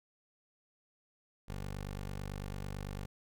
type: tone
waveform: 15% pulse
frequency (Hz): 49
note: G1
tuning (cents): 0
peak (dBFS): -33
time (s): 1.48-3.06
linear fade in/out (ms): 10
effects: none